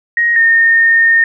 sine tone pair in turn, 1878 / 1831.9 Hz, A#6 / A#6, +12 / -31 cents, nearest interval unison, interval 43 cents, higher first, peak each -9 / -6 dBFS, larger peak second, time 0.17-0.36 / 0.36-1.24 s, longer second, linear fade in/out 2 ms, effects none

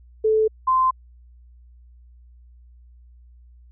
sine tone pair in turn, 436.1 / 1037.2 Hz, A4 / C6, -15 / -15 cents, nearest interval octave + minor third, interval 1500 cents, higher second, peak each -15 dBFS, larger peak neither, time 0.24-0.48 / 0.67-0.91 s, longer neither, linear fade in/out 10 ms, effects added 60 Hz sine -46 dBFS peak until 3.71 s

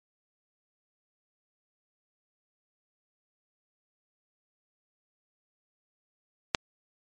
click, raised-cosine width 0.2 ms, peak -4 dBFS, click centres 6.548 s, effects MP3 48 kbps

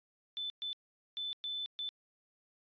sine tone bursts at uneven times, 3516 Hz, A7, 2 cents flat, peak -36 dBFS, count 5, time 0.37-0.5 / 0.62-0.73 / 1.17-1.33 / 1.44-1.66 / 1.79-1.89 s, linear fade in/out 0 ms, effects resampled to 11025 Hz

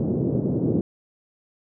pink band-pass noise, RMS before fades -23 dBFS, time 0-0.81 s, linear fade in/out 2 ms, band 120 to 420 Hz, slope 24 dB/octave, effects none

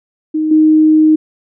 sine tone with level steps, 311.1 Hz, D#4, in tune, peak -12 / -5 dBFS, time 0.34-1.16 s, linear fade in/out 10 ms, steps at 0.51 s, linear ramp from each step 5 ms, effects none

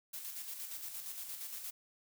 blue noise with tremolo, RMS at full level -43 dBFS, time 0.13-1.71 s, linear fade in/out 10 ms, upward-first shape square, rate 8.6 Hz, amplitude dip 40%, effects none

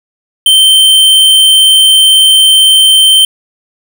square tone, 3111 Hz, G7, 14 cents flat, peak -3 dBFS, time 0.46-3.25 s, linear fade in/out 2 ms, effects none

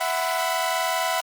sawtooth chord, E suspended second, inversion none, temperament equal with one note detuned, 659.3 / 740 / 1001 Hz, E5 / F#5 / B5, 0 / 0 / +23 cents, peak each -23 dBFS, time 0-1.21 s, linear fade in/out 10 ms, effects Opus 24 kbps

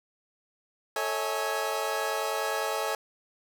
25% pulse chord, A major seventh, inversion none, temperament equal with one note detuned, 440 / 554.4 / 644.9 / 830.6 Hz, A4 / C#5 / E5 / G#5, 0 / 0 / -38 / 0 cents, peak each -30 dBFS, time 0.96-2.95 s, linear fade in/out 2 ms, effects none

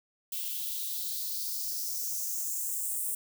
violet noise with high-pass filter sweep, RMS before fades -34 dBFS, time 0.32-3.15 s, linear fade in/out 5 ms, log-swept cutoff 2900 to 9000 Hz, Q 3.5, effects none

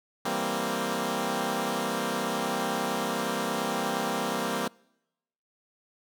10% pulse chord, C dominant seventh, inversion first, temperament equal, 164.81 / 196 / 233.1 / 261.6 Hz, E3 / G3 / Bb3 / C4, 0 / 0 / 0 / 0 cents, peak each -29 / -25 / -23 / -25 dBFS, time 0.25-4.68 s, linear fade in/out 5 ms, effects noise-tail reverb RT60 0.9 s tail -26 dB re dry

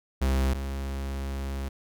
45% pulse tone pair in turn, 66.5 / 67.94 Hz, C2 / C#2, +29 / -34 cents, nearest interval unison, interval 37 cents, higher second, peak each -22 / -30 dBFS, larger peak first, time 0.21-0.54 / 0.54-1.69 s, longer second, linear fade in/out 10 ms, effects none

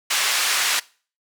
pink band-pass noise, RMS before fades -21 dBFS, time 0.1-0.8 s, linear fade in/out 10 ms, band 1500 to 9700 Hz, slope 12 dB/octave, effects noise-tail reverb RT60 0.4 s tail -22 dB re dry

